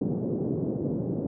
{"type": "band-pass noise", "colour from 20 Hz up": "pink", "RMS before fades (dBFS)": -29, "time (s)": [0.01, 1.27], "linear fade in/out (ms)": 5, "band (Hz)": [130, 450], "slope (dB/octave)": 24, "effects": []}